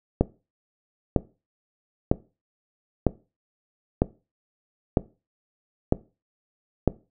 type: click train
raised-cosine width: 2 ms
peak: -4 dBFS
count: 8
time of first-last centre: 0.21-6.877 s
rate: 1.05 Hz
effects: noise-tail reverb RT60 0.3 s tail -19 dB re dry